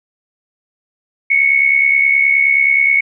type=tone with amplitude modulation; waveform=sine; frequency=2209 Hz; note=C#7; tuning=7 cents flat; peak=-6 dBFS; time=1.3-3.01 s; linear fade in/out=10 ms; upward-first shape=sine; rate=69.5 Hz; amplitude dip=65%; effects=none